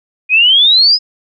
sine exponential sweep, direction up, 2446 to 5130 Hz, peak -5 dBFS, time 0.29-0.99 s, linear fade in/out 50 ms, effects none

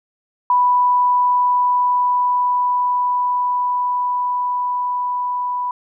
sine tone with level ramp, 987.8 Hz, B5, in tune, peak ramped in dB -11 to -19 dBFS, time 0.5-5.71 s, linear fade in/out 2 ms, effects none

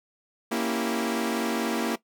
sawtooth chord, A# diminished seventh, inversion none, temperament equal, 233.1 / 277.2 / 329.6 / 392 Hz, A#3 / C#4 / E4 / G4, 0 / 0 / 0 / 0 cents, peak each -24 / -29 / -27 / -30 dBFS, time 0.51-1.96 s, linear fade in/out 10 ms, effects noise-tail reverb RT60 0.1 s tail -17 dB re dry

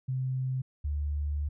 sine tone pair in turn, 130 / 73.24 Hz, C3 / D2, -11 / -4 cents, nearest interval minor seventh, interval 993 cents, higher first, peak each -28 dBFS, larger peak neither, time 0.08-0.62 / 0.84-1.49 s, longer second, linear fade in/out 10 ms, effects none

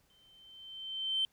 sine tone with exponential growth, 3100 Hz, G7, 20 cents flat, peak -26 dBFS, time 0.1-1.25 s, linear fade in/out 1 ms, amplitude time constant 250 ms, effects tanh soft clip ceiling -23 dBFS + pink hiss -71 dBFS RMS until 1.32 s

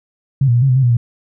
sine tone with pitch steps, 136.3 / 119.3 / 120.5 / 136.2 / 126.5 / 133.6 / 121.6 / 118.2 Hz, C#3 / A#2 / B2 / C#3 / B2 / C3 / B2 / A#2, -29 / +41 / -42 / -30 / +42 / +36 / -26 / +24 cents, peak -9 dBFS, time 0.41-0.97 s, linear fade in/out 5 ms, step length 70 ms, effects none

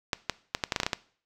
clicks, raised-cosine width 0.2 ms, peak -8 dBFS, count 10, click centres 0.132 / 0.297 / 0.549 / 0.638 / 0.722 / 0.762 / 0.801 / 0.833 / 0.865 / 0.932 s, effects noise-tail reverb RT60 0.5 s tail -20 dB re dry

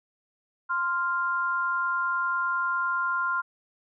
sine tone pair together, 1046 / 1396.2 Hz, C6 / F6, -1 / -1 cents, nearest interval perfect fourth, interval 500 cents, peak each -28 / -26 dBFS, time 0.69-3.42 s, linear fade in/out 20 ms, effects none

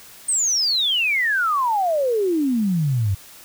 sine exponential sweep, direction down, 8700 to 92.5 Hz, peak -17 dBFS, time 0.28-3.15 s, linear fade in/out 10 ms, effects white hiss -44 dBFS RMS until 3.44 s

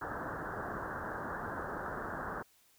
white low-pass noise, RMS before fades -40 dBFS, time 0.01-2.43 s, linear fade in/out 10 ms, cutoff 1700 Hz, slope 96 dB/octave, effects white hiss -67 dBFS RMS until 2.78 s

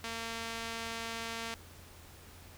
sawtooth tone with band-pass filter, 228.4 Hz, A#3, 35 cents flat, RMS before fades -40 dBFS, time 0.04-1.54 s, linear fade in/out 0 ms, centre 3300 Hz, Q 0.55, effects added 85 Hz sine -55 dBFS peak until 2.57 s + pink hiss -55 dBFS RMS until 2.57 s

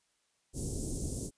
pink band-stop noise, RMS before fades -36 dBFS, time 0.53-1.31 s, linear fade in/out 50 ms, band 430 to 6900 Hz, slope 24 dB/octave, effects white hiss -75 dBFS RMS until 1.37 s + resampled to 22050 Hz

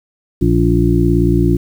harmonic tone, 58 Hz, A#1, 8 cents flat, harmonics 1 / 2 / 3 / 5 / 6, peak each -16 / -16 / -16 / -16 / -16 dBFS, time 0.41-1.57 s, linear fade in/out 10 ms, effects 7-bit

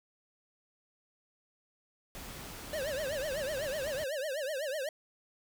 pink noise, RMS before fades -45 dBFS, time 2.15-4.04 s, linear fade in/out 0 ms
square tone with vibrato, 572 Hz, D5, 46 cents flat, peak -34 dBFS, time 2.73-4.89 s, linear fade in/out 2 ms, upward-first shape triangle, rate 8 Hz, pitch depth 220 cents each way
effects none

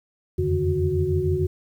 sine tone cluster, 84.8 / 91.3 / 143.6 / 156.1 / 367.7 Hz, E2 / F#2 / D3 / D#3 / F#4, +50 / -23 / -39 / +6 / -11 cents, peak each -26 / -26 / -28 / -31 / -23 dBFS, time 0.38-1.47 s, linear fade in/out 10 ms, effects 9-bit

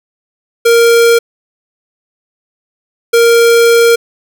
square tone pair in turn, 466.2 / 466.2 Hz, A#4 / A#4, 0 / 0 cents, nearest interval unison, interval 0 cents, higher neither, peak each -5 dBFS, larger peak neither, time 0.65-1.19 / 3.13-3.96 s, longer second, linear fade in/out 10 ms, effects none

